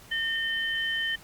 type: tone pair together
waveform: sine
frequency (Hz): 1824 / 3068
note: A#6 / G7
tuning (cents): -38 / -38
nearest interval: major sixth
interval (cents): 900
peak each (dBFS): -28 / -30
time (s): 0.11-1.16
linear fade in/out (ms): 10
effects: pink hiss -51 dBFS RMS until 1.23 s + Opus 48 kbps